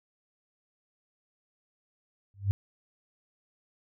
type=tone with exponential growth; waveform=sine; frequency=99.1 Hz; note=G2; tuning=19 cents sharp; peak=-18 dBFS; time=2.34-2.51 s; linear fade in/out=0 ms; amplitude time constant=35 ms; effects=none